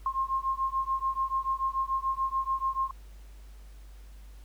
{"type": "beating tone pair", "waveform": "sine", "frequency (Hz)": [1063, 1069.9], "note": ["C6", "C6"], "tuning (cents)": [27, 38], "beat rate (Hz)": 6.9, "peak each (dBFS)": -30, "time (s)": [0.06, 2.91], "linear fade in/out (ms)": 2, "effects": ["added 50 Hz sine -45 dBFS peak until 4.44 s", "pink hiss -61 dBFS RMS until 4.44 s"]}